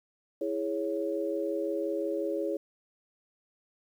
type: chord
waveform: sine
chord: C# minor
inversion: first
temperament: equal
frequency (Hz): 329.6 / 415.3 / 554.4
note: E4 / G#4 / C#5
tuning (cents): 0 / 0 / 0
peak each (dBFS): -33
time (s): 0.41-2.57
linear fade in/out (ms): 5
effects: 10-bit